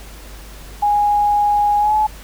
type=tone with pitch glide; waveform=sine; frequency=826 to 855.1 Hz; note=G#5 to A5; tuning=-10 to -50 cents; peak=-12 dBFS; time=0.82-2.07 s; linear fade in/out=10 ms; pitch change=+60 cents; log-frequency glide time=1.79-1.94 s; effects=added 50 Hz sine -35 dBFS peak until 2.23 s + pink hiss -40 dBFS RMS until 2.23 s